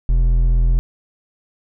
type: tone with hard clipping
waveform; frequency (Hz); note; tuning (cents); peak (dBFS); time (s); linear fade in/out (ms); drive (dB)
sine; 42; E1; +33; -13; 0.09-0.79; 0; 6
effects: none